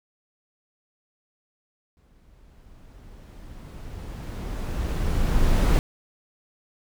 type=noise with exponential growth; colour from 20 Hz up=brown; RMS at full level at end=-17 dBFS; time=1.97-5.79 s; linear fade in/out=0 ms; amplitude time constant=830 ms; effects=none